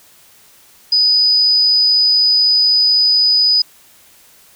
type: tone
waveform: sine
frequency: 4978 Hz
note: D#8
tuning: in tune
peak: -9 dBFS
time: 0.92-3.62 s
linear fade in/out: 5 ms
effects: white hiss -47 dBFS RMS until 4.55 s